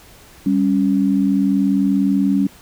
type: tone pair together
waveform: sine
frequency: 196.97 / 277.2 Hz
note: G3 / C#4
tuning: +9 / 0 cents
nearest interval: tritone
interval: 591 cents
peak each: -16 dBFS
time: 0.46-2.47 s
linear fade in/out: 5 ms
effects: pink hiss -45 dBFS RMS until 2.61 s